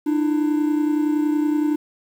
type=tone pair together; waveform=triangle; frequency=298.9 / 329.6 Hz; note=D4 / E4; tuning=+31 / 0 cents; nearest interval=major second; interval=169 cents; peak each=-16 / -23 dBFS; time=0.06-1.76 s; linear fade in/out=10 ms; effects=8-bit